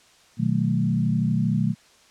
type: chord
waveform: sine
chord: B dominant seventh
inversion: none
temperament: equal with one note detuned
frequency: 123.47 / 155.56 / 187.15 / 220 Hz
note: B2 / D#3 / F#3 / A3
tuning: 0 / 0 / +20 / 0 cents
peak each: -25 dBFS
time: 0.37-1.75 s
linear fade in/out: 50 ms
effects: white hiss -55 dBFS RMS until 2.1 s + low-pass 7000 Hz 12 dB/octave